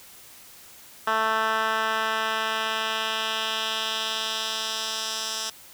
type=tone with band-pass filter sweep; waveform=10% pulse; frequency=220.7 Hz; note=A3; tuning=5 cents sharp; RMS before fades=-27 dBFS; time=1.07-5.5 s; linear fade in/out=5 ms; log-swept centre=1400 to 5600 Hz; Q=1.5; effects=white hiss -48 dBFS RMS until 5.73 s